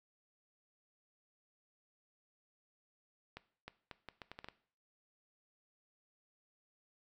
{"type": "accelerating click train", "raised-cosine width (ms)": 0.3, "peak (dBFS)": -30, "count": 9, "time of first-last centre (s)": [3.37, 4.486], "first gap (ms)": 310, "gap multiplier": 0.75, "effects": ["noise-tail reverb RT60 0.5 s tail -17 dB re dry"]}